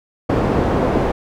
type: low-pass noise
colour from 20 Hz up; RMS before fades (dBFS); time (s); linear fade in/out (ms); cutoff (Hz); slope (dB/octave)
white; -17; 0.29-1.12; 10; 550; 12
effects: none